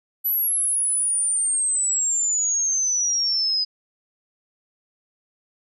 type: exponential sweep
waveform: sine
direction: down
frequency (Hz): 11970 to 4978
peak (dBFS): -19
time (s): 0.24-3.65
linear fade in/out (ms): 20
effects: none